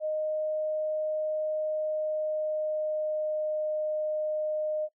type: tone with pitch glide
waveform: sine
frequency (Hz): 618 to 614.1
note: D#5 to D#5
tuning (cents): -12 to -23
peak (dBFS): -27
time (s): 0-4.89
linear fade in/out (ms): 50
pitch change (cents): -11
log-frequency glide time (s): 1.61-3.65
effects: noise-tail reverb RT60 0.1 s tail -21 dB re dry